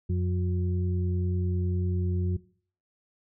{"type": "harmonic tone", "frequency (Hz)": 90.2, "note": "F#2", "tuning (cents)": -44, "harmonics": [1, 2, 4], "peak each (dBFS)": [-25, -31, -37], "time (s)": [0.09, 2.37], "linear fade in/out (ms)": 10, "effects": ["noise-tail reverb RT60 0.5 s tail -20 dB re dry"]}